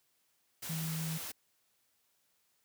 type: tone in noise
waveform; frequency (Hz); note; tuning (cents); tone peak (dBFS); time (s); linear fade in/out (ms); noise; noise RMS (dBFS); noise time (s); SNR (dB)
sine; 160.9; E3; -42; -35; 0.69-1.18; 10; white; -42; 0.62-1.32; +4
effects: white hiss -75 dBFS RMS until 2.64 s + high-pass 60 Hz 12 dB/octave